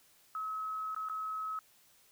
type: tone with dropouts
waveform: sine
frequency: 1284 Hz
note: E6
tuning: 46 cents flat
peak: -35 dBFS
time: 0.35-1.59 s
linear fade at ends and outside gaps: 1 ms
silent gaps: 0.947-0.963 / 1.087-1.097 s
effects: white hiss -65 dBFS RMS until 2.11 s